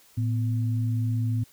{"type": "tone pair together", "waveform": "sine", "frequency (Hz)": [112.08, 251.6], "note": ["A2", "B3"], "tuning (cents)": [32, 32], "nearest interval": "octave + major second", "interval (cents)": 1400, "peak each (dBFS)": [-23, -33], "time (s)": [0.17, 1.44], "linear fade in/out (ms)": 10, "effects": ["white hiss -57 dBFS RMS until 1.52 s"]}